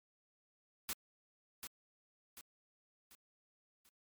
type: noise with echo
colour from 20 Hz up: white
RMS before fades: -39 dBFS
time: 0.89-0.93 s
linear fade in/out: 0 ms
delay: 740 ms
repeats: 4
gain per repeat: -7 dB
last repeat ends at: 3.89 s
effects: MP3 96 kbps